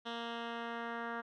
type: tone with low-pass filter sweep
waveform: 10% pulse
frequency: 233.1 Hz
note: A#3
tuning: in tune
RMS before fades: -41 dBFS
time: 0.05-1.22 s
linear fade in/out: 20 ms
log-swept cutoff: 3400 to 1700 Hz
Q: 2.4
effects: none